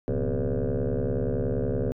sine tone with frequency modulation, 185 Hz, F#3, in tune, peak -22 dBFS, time 0.08-1.92 s, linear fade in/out 0 ms, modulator 70.6 Hz, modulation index 5.1, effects tanh soft clip ceiling -21 dBFS

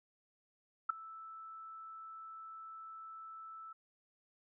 sine tone with ADSR envelope, 1317 Hz, E6, 2 cents flat, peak -25 dBFS, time 0.89-3.73 s, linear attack 9 ms, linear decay 6 ms, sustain -22 dB, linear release 7 ms, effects none

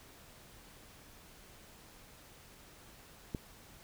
click, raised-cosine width 3 ms, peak -23 dBFS, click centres 3.348 s, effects pink hiss -57 dBFS RMS until 3.83 s

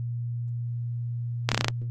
slowing click train, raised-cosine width 0.2 ms, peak -4 dBFS, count 7, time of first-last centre 1.49-1.683 s, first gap 27 ms, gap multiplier 1.07, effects added 119 Hz sine -28 dBFS peak until 1.9 s + Opus 48 kbps

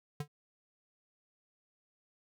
square tone with exponential decay, 146.83 Hz, D3, in tune, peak -33 dBFS, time 0.2-0.28 s, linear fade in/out 5 ms, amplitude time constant 16 ms, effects none

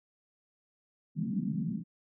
white band-pass noise, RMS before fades -33 dBFS, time 1.15-1.84 s, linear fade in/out 50 ms, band 150 to 230 Hz, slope 48 dB/octave, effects none

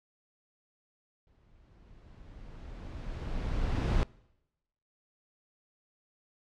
brown noise with exponential growth, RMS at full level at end -25 dBFS, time 1.27-4.03 s, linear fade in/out 0 ms, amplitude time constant 600 ms, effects noise-tail reverb RT60 0.9 s tail -24 dB re dry + low-pass 5000 Hz 12 dB/octave

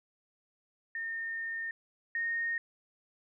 sine tone pair in turn, 1824 / 1849.5 Hz, A#6 / A#6, -38 / -14 cents, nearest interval unison, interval 24 cents, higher second, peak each -34 / -30 dBFS, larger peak second, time 0.95-1.71 / 2.15-2.58 s, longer first, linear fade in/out 2 ms, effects none

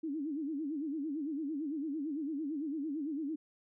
sine tone with vibrato, 297.9 Hz, D4, 25 cents sharp, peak -34 dBFS, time 0.03-3.36 s, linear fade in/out 10 ms, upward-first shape sine, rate 8.9 Hz, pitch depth 160 cents each way, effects none

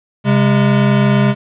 square tone pair together, 133.8 / 204.8 Hz, C3 / G#3, +39 / -24 cents, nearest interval perfect fifth, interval 737 cents, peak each -13 dBFS, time 0.24-1.35 s, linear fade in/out 50 ms, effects resampled to 8000 Hz + 8-bit

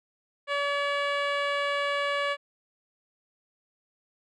10% pulse tone with low-pass filter, 570 Hz, C#5, 48 cents sharp, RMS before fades -28 dBFS, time 0.47-2.37 s, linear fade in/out 50 ms, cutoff 3100 Hz, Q 0.54, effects none

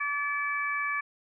harmonic tone, 576 Hz, D5, 34 cents flat, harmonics 2 / 3 / 4, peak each -32 / -32 / -32 dBFS, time 0-1.01 s, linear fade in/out 10 ms, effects none

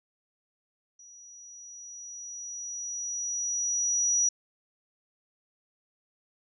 sine tone with level ramp, 5830 Hz, F#8, 26 cents flat, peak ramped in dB -49 to -21 dBFS, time 0.99-4.29 s, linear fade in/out 5 ms, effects none

